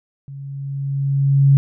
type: tone with level ramp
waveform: sine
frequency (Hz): 138.5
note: C#3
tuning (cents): -1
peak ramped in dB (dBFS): -31 to -7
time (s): 0.28-1.57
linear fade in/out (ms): 0
effects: none